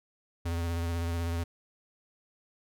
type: tone with vibrato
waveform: square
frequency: 84.5 Hz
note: E2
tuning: 43 cents sharp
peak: -30 dBFS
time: 0.45-1.44 s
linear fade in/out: 10 ms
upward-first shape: sine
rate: 16 Hz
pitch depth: 27 cents each way
effects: none